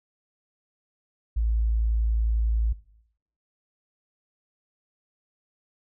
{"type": "tone", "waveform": "sine", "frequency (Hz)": 55.6, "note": "A1", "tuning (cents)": 19, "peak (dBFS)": -21, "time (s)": [1.36, 2.73], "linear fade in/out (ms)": 10, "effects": ["noise-tail reverb RT60 0.7 s tail -17 dB re dry"]}